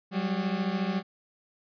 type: beating tone pair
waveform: 40% pulse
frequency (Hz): 185 / 199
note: F#3 / G3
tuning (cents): 0 / +26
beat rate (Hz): 14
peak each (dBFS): -29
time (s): 0.11-1.03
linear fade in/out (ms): 50
effects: resampled to 11025 Hz